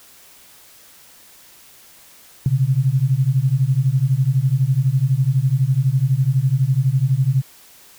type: beating tone pair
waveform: sine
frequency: 126.6 / 138.6 Hz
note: B2 / C#3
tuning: +43 / 0 cents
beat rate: 12 Hz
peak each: -17 dBFS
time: 2.46-7.42 s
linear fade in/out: 2 ms
effects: white hiss -47 dBFS RMS until 7.98 s